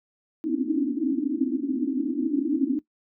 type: band-pass noise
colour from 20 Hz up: pink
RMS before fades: -25 dBFS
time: 0.44-2.79 s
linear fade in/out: 0 ms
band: 250 to 320 Hz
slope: 96 dB/octave
effects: noise-tail reverb RT60 0.1 s tail -18 dB re dry